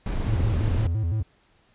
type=noise; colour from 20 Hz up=brown; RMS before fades=-27 dBFS; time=0.06-0.87 s; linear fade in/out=2 ms
type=click train; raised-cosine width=3 ms; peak=-19 dBFS; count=9; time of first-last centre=0.2-0.748 s; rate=14.6 Hz
type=tone with vibrato; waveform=triangle; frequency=95.6 Hz; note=G2; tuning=43 cents flat; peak=-20 dBFS; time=0.27-1.23 s; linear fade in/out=10 ms; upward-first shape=square; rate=5.9 Hz; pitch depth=230 cents each way
effects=pink hiss -62 dBFS RMS until 1.74 s + resampled to 8000 Hz